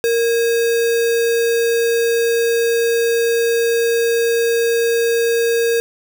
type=tone with sample-and-hold; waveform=sine; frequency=464.5 Hz; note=A#4; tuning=6 cents flat; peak=-13 dBFS; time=0.04-5.8 s; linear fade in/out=0 ms; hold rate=2100 Hz; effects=none